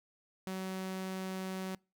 sawtooth tone, 188.4 Hz, F#3, 32 cents sharp, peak -33 dBFS, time 0.47-1.75 s, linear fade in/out 0 ms, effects noise-tail reverb RT60 0.3 s tail -26 dB re dry

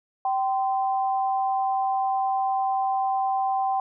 sine tone pair together, 774 / 1035 Hz, G5 / C6, -22 / -19 cents, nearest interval perfect fourth, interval 503 cents, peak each -22 / -30 dBFS, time 0.25-3.8 s, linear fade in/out 2 ms, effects none

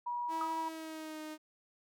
sine tone, 964 Hz, B5, 42 cents flat, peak -34 dBFS, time 0.06-0.69 s, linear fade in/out 10 ms
sawtooth tone with pitch glide, 325.7 to 309.2 Hz, E4 to D#4, -21 to -11 cents, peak -38 dBFS, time 0.28-1.38 s, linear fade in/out 50 ms, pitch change -90 cents, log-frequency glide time 0.59-1.21 s
sine tone with exponential decay, 1266 Hz, D#6, 30 cents sharp, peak -33 dBFS, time 0.41-0.59 s, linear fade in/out 2 ms, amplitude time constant 38 ms
effects none

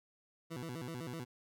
20% pulse tone with vibrato, 142.7 Hz, D3, 49 cents flat, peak -36 dBFS, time 0.5-1.25 s, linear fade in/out 20 ms, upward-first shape square, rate 7.9 Hz, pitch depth 250 cents each way, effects none

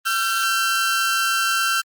sawtooth tone pair together, 1357.3 / 1558 Hz, F6 / G6, -50 / -11 cents, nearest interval major second, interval 239 cents, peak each -17 / -18 dBFS, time 0.05-1.82 s, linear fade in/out 20 ms, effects Opus 24 kbps

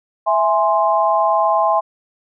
sine chord, E augmented, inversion none, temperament equal, 659.3 / 830.6 / 1046.5 Hz, E5 / G#5 / B#5, 0 / 0 / 0 cents, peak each -17 dBFS, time 0.26-1.81 s, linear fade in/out 20 ms, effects none

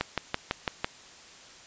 click train, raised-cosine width 0.3 ms, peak -10 dBFS, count 6, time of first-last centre 0.01-0.845 s, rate 5.99 Hz, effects white hiss -50 dBFS RMS until 1.66 s + resampled to 16000 Hz

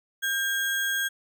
sine tone with sample-and-hold, 1597 Hz, G6, 32 cents sharp, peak -24 dBFS, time 0.22-1.09 s, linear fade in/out 20 ms, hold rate 4900 Hz, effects none

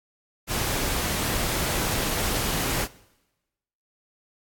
pink noise, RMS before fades -26 dBFS, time 0.47-2.88 s, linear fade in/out 50 ms, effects noise-tail reverb RT60 1.0 s tail -21 dB re dry + AAC 64 kbps

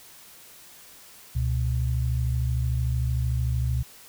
sine tone pair together, 69.3 / 122.57 Hz, C#2 / B2, 0 / -13 cents, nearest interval minor seventh, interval 987 cents, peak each -25 dBFS, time 1.35-3.83 s, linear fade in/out 10 ms, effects white hiss -49 dBFS RMS until 4.08 s

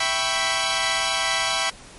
10% pulse chord, C# half-diminished seventh, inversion first, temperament equal, 659.3 / 784 / 987.8 / 1108.7 Hz, E5 / G5 / B5 / C#6, 0 / 0 / 0 / 0 cents, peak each -18 dBFS, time 0-1.7 s, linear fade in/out 5 ms, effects pink hiss -44 dBFS RMS until 1.98 s + MP3 48 kbps

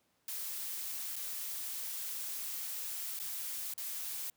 blue noise with dropouts, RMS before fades -40 dBFS, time 0.28-4.3 s, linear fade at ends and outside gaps 2 ms, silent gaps 1.158-1.163 / 3.191-3.198 / 3.738-3.778 s, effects pink hiss -75 dBFS RMS until 4.36 s + high-pass 100 Hz 12 dB/octave

